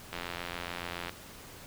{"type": "click train", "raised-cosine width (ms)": 0.3, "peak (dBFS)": -20, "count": 85, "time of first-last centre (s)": [0.13, 1.094], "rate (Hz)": 87.1, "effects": ["pink hiss -49 dBFS RMS until 1.66 s"]}